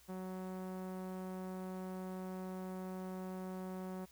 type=tone with low-pass filter; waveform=sawtooth; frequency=186.1 Hz; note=F#3; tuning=10 cents sharp; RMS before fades=-44 dBFS; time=0.08-4.06 s; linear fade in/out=20 ms; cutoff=1100 Hz; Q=0.88; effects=added 61 Hz sine -69 dBFS peak until 4.11 s + white hiss -65 dBFS RMS until 4.11 s